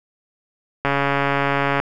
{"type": "click train", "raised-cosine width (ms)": 0.5, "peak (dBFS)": -4, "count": 134, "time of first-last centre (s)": [0.85, 1.8], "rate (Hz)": 140, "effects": []}